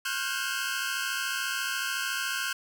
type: tone cluster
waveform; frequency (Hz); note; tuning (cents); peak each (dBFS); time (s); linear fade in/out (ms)
sawtooth; 1073 / 1408 / 1521 / 1595 / 2604; C6 / F6 / F#6 / G6 / E7; +43 / +14 / +47 / +30 / -22; -36 / -31 / -30 / -32 / -35; 0.05-2.53; 5
effects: none